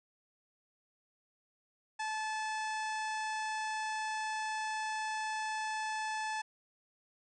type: harmonic tone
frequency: 868 Hz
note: A5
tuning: 24 cents flat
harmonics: 1 / 2 / 3 / 4 / 5 / 6 / 7 / 8 / 9 / 10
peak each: -36 / -40 / -46 / -52 / -54 / -51 / -54 / -56 / -56 / -55 dBFS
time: 1.99-6.42 s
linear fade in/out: 10 ms
effects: none